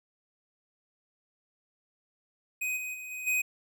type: tone with level steps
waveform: square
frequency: 2506 Hz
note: D#7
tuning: 12 cents sharp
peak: -30 / -35 / -40 / -37 / -26 dBFS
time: 2.61-3.42 s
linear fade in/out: 10 ms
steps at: 2.76 / 2.93 / 3.1 / 3.26 s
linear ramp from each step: 20 ms
effects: none